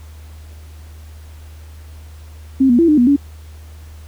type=tone with pitch steps; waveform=sine; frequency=266.4 / 240.9 / 335.5 / 302 / 242.7 / 283.2 Hz; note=C4 / B3 / E4 / D4 / B3 / C#4; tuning=+31 / -43 / +31 / +48 / -30 / +37 cents; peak=-8 dBFS; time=2.6-3.164 s; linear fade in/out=10 ms; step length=94 ms; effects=added 77 Hz sine -34 dBFS peak until 4.07 s + pink hiss -48 dBFS RMS until 4.07 s